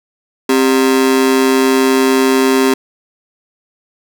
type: ring-modulated tone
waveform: 45% pulse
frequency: 330 Hz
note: E4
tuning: 2 cents sharp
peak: -6 dBFS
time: 0.49-2.74 s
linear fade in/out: 5 ms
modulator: 65.6 Hz
effects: none